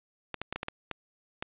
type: clicks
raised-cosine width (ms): 0.3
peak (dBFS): -17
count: 8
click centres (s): 0.343 / 0.416 / 0.526 / 0.56 / 0.631 / 0.684 / 0.913 / 1.425
effects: resampled to 8000 Hz + 9-bit